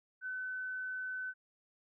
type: tone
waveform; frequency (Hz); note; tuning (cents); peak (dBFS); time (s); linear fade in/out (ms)
sine; 1513; F#6; +38; -37; 0.21-1.34; 50
effects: none